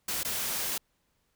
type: noise with dropouts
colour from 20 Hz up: white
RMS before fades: -32 dBFS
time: 0.08-0.78 s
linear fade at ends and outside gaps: 5 ms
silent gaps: 0.233-0.248 s
effects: pink hiss -74 dBFS RMS until 1.35 s